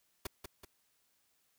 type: noise with echo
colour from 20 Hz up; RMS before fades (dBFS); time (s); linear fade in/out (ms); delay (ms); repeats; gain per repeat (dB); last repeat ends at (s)
pink; -39; 0.25-0.27; 5; 190; 2; -6; 0.65
effects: white hiss -75 dBFS RMS until 1.58 s